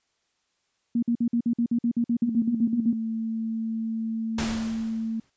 sine tone bursts, 235.6 Hz, A#3, 19 cents sharp, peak -20 dBFS, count 16, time 0.95-2.931 s, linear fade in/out 5 ms, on 76 ms, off 51 ms
sine tone, 224.2 Hz, A3, 33 cents sharp, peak -26 dBFS, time 2.22-5.2 s, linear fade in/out 5 ms
pink noise with exponential decay, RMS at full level -28 dBFS, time 4.38-5.3 s, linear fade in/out 5 ms, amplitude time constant 200 ms
effects white hiss -73 dBFS RMS until 5.36 s + resampled to 16000 Hz

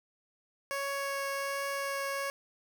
15% pulse tone with vibrato, 554.4 Hz, C#5, in tune, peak -26 dBFS, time 0.71-2.3 s, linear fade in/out 0 ms, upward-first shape triangle, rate 1.3 Hz, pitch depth 8 cents each way, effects none

